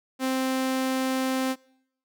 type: tone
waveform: sawtooth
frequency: 261.6 Hz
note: C4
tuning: in tune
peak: -20 dBFS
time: 0.19-1.56 s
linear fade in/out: 50 ms
effects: noise-tail reverb RT60 0.8 s tail -26 dB re dry